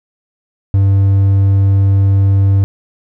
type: tone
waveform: triangle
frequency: 98 Hz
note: G2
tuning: in tune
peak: -5 dBFS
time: 0.74-2.64 s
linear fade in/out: 0 ms
effects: none